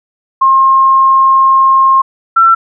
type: tone pair in turn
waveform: sine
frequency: 1068 / 1345.6 Hz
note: C6 / E6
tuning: +35 / +35 cents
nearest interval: major third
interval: 400 cents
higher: second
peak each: -4 / -3 dBFS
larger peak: second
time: 0.41-2.02 / 2.36-2.55 s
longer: first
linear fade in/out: 10 ms
effects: none